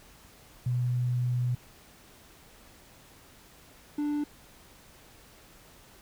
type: tone pair in turn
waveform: sine / triangle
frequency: 123.47 / 294.5 Hz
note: B2 / D4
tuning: 0 / +5 cents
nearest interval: octave + minor third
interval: 1505 cents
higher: second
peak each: -25 dBFS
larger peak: neither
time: 0.66-1.55 / 3.98-4.24 s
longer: first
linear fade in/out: 5 ms
effects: pink hiss -55 dBFS RMS until 6.01 s